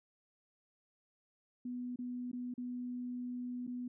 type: tone with dropouts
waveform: sine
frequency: 246.9 Hz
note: B3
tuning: in tune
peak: -38 dBFS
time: 1.65-3.88 s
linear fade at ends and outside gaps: 5 ms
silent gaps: 1.96-1.988 / 2.316-2.33 / 2.54-2.578 / 3.668-3.675 s
effects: none